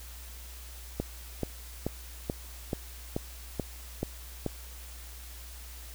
click train, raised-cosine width 2 ms, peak -16 dBFS, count 9, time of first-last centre 1-4.463 s, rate 2.31 Hz, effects added 60 Hz sine -44 dBFS peak until 5.94 s + white hiss -49 dBFS RMS until 5.94 s

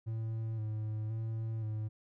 triangle tone with vibrato, 110 Hz, A2, in tune, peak -32 dBFS, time 0.06-1.89 s, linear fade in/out 20 ms, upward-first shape square, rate 0.96 Hz, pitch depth 30 cents each way, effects none

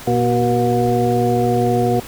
harmonic tone with a mistuned harmonic, 120 Hz, B2, 49 cents flat, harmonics 1 / 2 / 3 / 4 / 6, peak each -20 / -20 / -20 / -20 / -20 dBFS, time 0.07-2 s, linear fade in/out 5 ms, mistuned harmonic 3, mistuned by +58 cents, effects pink hiss -35 dBFS RMS until 2.07 s

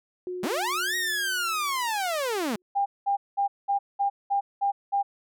sine tone with exponential decay, 362.6 Hz, F#4, 35 cents flat, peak -29 dBFS, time 0.27-2.62 s, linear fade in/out 1 ms, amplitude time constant 510 ms
sawtooth linear two-way sweep, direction up then down, 172 to 1900 to 195.8 Hz, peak -22 dBFS, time 0.43-2.56 s, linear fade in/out 5 ms, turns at 0.96 s
sine tone bursts, 800 Hz, G5, 35 cents sharp, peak -21 dBFS, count 8, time 2.75-5.03 s, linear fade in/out 20 ms, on 110 ms, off 200 ms
effects none

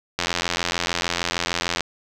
click train, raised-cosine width 0.2 ms, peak -4 dBFS, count 141, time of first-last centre 0.19-1.807 s, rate 86.6 Hz, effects none

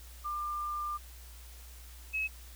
sine tone pair in turn, 1195 / 2573 Hz, D6 / E7, +30 / -43 cents, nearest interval octave + minor second, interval 1327 cents, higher second, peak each -33 / -30 dBFS, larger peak second, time 0.24-0.98 / 2.13-2.28 s, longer first, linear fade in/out 20 ms, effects added 60 Hz sine -48 dBFS peak until 2.55 s + white hiss -55 dBFS RMS until 2.55 s

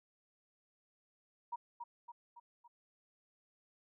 sine tone with echo, 950 Hz, A#5, 33 cents sharp, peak -37 dBFS, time 1.52-1.56 s, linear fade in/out 10 ms, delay 280 ms, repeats 4, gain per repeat -5 dB, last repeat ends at 2.68 s, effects none

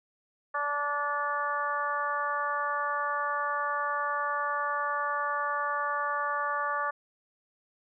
harmonic tone, 290 Hz, D4, 22 cents flat, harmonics 2 / 3 / 4 / 5 / 6, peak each -37 / -36 / -30 / -36 / -36 dBFS, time 0.54-6.91 s, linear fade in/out 10 ms, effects none

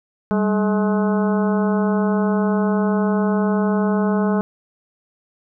harmonic tone with a mistuned harmonic, 212.3 Hz, G#3, 38 cents sharp, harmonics 1 / 2 / 3 / 4 / 5 / 6 / 7, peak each -17 / -23 / -27 / -29 / -31 / -33 / -34 dBFS, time 0.31-4.41 s, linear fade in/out 0 ms, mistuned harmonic 1, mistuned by -120 cents, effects none

